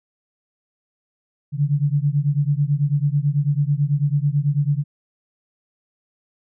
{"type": "beating tone pair", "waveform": "sine", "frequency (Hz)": [140.5, 149.6], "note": ["C#3", "D3"], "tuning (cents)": [24, 32], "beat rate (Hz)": 9.1, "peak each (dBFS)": [-19, -20], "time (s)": [1.52, 4.84], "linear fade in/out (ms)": 50, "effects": []}